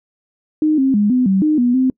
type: tone with pitch steps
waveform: sine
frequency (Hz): 307.9 / 267 / 206.7 / 252.2 / 192.2 / 306.2 / 243.9 / 259.2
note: D#4 / C4 / G#3 / B3 / G3 / D#4 / B3 / C4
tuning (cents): -18 / +35 / -8 / +36 / -34 / -28 / -21 / -16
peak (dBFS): -11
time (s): 0.62-1.9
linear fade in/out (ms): 2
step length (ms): 160
effects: noise-tail reverb RT60 0.1 s tail -26 dB re dry